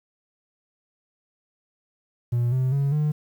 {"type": "tone with pitch steps", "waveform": "triangle", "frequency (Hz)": [120.1, 129.47, 139.56, 150.44], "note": ["B2", "C3", "C#3", "D3"], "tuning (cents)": [-48, -18, 12, 42], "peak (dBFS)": -17, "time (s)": [2.32, 3.12], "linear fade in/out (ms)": 10, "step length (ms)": 200, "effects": ["tanh soft clip ceiling -13 dBFS", "9-bit"]}